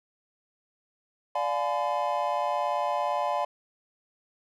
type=chord; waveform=triangle; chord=D diminished seventh; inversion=none; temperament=just; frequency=587.3 / 704.8 / 845.8 / 1014.9 Hz; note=D5 / F5 / Ab5 / Cb6; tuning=0 / +16 / +31 / +47 cents; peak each=-29 dBFS; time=1.35-3.45 s; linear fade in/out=5 ms; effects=none